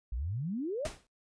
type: exponential sweep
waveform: sine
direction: up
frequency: 51.91 to 658 Hz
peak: -32 dBFS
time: 0.12-0.87 s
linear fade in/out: 5 ms
type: noise with exponential decay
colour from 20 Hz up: pink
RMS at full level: -35 dBFS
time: 0.85-1.07 s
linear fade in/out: 2 ms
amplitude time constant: 47 ms
effects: noise-tail reverb RT60 0.2 s tail -26 dB re dry + resampled to 22050 Hz